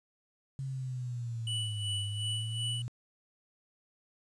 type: linear two-way sweep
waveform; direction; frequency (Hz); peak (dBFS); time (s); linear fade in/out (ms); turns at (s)
sine; down then up; 136.2 to 99.8 to 120.8; -34; 0.59-2.88; 0; 1.96
type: tone with tremolo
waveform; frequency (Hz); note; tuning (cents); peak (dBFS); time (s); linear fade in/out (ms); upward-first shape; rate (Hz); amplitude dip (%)
square; 2960; F#7; 0; -33; 1.47-2.82; 2; sine; 2.7; 65
effects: resampled to 22050 Hz + 10-bit